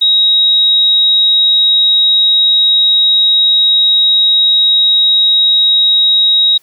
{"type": "tone", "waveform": "sine", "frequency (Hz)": 3801, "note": "A#7", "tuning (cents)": 33, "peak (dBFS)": -6, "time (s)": [0.01, 6.58], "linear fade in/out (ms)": 10, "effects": ["white hiss -51 dBFS RMS until 6.62 s"]}